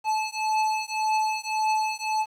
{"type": "beating tone pair", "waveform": "square", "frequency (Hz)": [866, 867.8], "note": ["A5", "A5"], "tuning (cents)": [-28, -24], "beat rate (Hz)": 1.8, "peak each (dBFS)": -27, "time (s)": [0.04, 2.26], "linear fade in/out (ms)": 50, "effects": ["low-pass 7000 Hz 12 dB/octave", "9-bit"]}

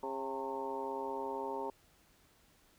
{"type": "harmonic tone with a mistuned harmonic", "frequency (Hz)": 134.9, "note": "C#3", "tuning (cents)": -47, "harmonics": [2, 3, 4, 5, 6, 7, 8], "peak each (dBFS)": [-47, -41, -44, -51, -48, -40, -52], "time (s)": [0.03, 1.7], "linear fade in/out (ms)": 2, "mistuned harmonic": 7, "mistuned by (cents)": -61, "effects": ["pink hiss -67 dBFS RMS until 2.78 s"]}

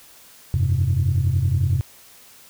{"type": "chord", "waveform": "sine", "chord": "F suspended second", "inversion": "none", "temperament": "just", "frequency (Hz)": [87.31, 98.22, 130.96], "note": ["F2", "G2", "C3"], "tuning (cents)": [0, 4, 2], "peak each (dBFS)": -20, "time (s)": [0.54, 1.81], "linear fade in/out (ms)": 0, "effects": ["tanh soft clip ceiling -11 dBFS", "white hiss -48 dBFS RMS until 2.49 s"]}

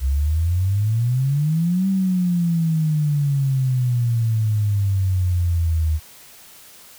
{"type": "exponential two-way sweep", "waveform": "sine", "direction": "up then down", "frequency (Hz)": [64.4, 194.4, 76.6], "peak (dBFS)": -16, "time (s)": [0, 6], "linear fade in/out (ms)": 50, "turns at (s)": 1.88, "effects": ["white hiss -45 dBFS RMS until 6.98 s"]}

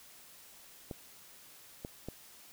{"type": "clicks", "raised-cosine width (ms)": 2, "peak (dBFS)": -26, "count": 3, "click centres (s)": [0.912, 1.849, 2.086], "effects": ["white hiss -56 dBFS RMS until 2.52 s"]}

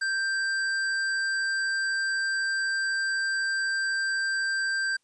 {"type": "tone with tanh clipping", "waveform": "sine", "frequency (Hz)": 1574, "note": "G6", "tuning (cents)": 7, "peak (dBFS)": -27, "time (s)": [0.01, 4.97], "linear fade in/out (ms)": 10, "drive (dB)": 18, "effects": ["white hiss -72 dBFS RMS until 5.03 s", "resampled to 22050 Hz"]}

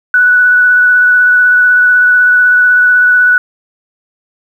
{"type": "tone with vibrato", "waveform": "sine", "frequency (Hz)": 1480, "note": "F#6", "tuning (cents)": 0, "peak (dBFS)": -4, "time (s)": [0.14, 3.38], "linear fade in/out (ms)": 2, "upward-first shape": "sine", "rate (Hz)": 16, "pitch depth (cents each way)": 13, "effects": ["7-bit"]}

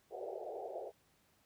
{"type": "band-pass noise", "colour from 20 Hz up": "pink", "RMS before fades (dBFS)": -44, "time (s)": [0.1, 0.92], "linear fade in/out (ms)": 50, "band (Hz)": [370, 790], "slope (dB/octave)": 96, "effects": ["pink hiss -72 dBFS RMS until 1.45 s", "high-pass 60 Hz 12 dB/octave"]}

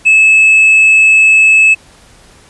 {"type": "tone with hard clipping", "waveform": "triangle", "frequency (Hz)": 2600, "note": "E7", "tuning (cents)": -24, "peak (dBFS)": -4, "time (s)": [0.05, 1.75], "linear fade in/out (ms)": 20, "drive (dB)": 5, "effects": ["pink hiss -42 dBFS RMS until 2.49 s", "resampled to 24000 Hz"]}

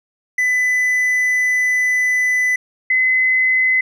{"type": "tone pair in turn", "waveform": ["triangle", "sine"], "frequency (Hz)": [2000, 2033], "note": ["B6", "B6"], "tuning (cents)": [21, 50], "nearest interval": "unison", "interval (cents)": 29, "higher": "second", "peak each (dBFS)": -12, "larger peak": "neither", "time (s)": [[0.38, 2.56], [2.9, 3.81]], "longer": "first", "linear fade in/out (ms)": 5, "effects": []}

